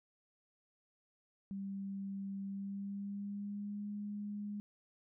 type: tone with pitch glide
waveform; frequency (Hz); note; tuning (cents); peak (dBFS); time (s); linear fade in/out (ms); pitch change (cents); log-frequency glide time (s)
sine; 196.3 to 206.1; G3 to G#3; +3 to -13; -39; 1.51-4.6; 0; +84; 2.45-3.88
effects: none